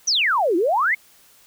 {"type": "exponential two-way sweep", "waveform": "sine", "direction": "down then up", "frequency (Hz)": [6310, 320, 2244], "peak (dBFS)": -16, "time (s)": [0.07, 0.95], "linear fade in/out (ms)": 10, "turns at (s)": 0.56, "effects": ["white hiss -53 dBFS RMS until 1.46 s"]}